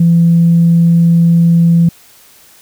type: tone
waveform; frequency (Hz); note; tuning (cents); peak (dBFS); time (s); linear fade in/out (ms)
sine; 168.6; E3; +39; -4; 0-1.89; 5
effects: tanh soft clip ceiling 0 dBFS + white hiss -43 dBFS RMS until 2.61 s